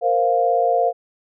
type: chord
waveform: sine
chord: Bb suspended second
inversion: none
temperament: equal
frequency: 466.2 / 523.3 / 698.5 Hz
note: Bb4 / C5 / F5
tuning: 0 / 0 / 0 cents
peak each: -21 / -21 / -17 dBFS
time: 0.01-0.93 s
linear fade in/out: 50 ms
effects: none